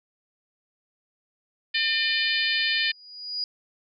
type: harmonic tone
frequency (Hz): 602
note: D5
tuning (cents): +43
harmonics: 3 / 4 / 5 / 6 / 7 / 8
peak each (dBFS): -27 / -28 / -29 / -30 / -30 / -31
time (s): 1.74-2.92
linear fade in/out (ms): 10
type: tone with exponential growth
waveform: sine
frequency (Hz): 4900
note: D#8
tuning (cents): -27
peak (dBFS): -24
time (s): 2.7-3.44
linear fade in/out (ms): 1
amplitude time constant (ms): 160
effects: none